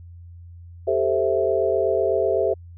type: chord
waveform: sine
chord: A minor seventh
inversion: third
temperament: equal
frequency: 392 / 440 / 523.3 / 659.3 Hz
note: G4 / A4 / C5 / E5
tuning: 0 / 0 / 0 / 0 cents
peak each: -23 / -24 / -24 / -23 dBFS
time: 0.87-2.54 s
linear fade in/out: 10 ms
effects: added 86 Hz sine -39 dBFS peak until 2.77 s